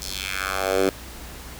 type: tone with high-pass filter sweep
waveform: 10% pulse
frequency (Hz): 95.7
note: G2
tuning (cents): -41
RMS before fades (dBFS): -25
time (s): 0.02-0.89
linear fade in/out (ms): 0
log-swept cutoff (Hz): 5500 to 310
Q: 2
effects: added 60 Hz sine -40 dBFS peak until 1.59 s + pink hiss -40 dBFS RMS until 1.59 s